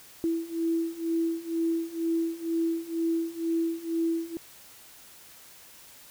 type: beating tone pair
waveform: sine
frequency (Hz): 329.6 / 331.7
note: E4 / E4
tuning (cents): 0 / +11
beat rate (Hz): 2.1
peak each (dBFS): -30 / -28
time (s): 0.24-4.37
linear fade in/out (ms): 0
effects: white hiss -51 dBFS RMS until 6.1 s